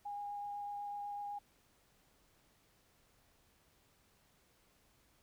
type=tone with vibrato; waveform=sine; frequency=817 Hz; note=G#5; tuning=29 cents flat; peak=-40 dBFS; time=0.05-1.39 s; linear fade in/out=10 ms; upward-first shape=triangle; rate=8 Hz; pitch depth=10 cents each way; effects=pink hiss -71 dBFS RMS until 5.22 s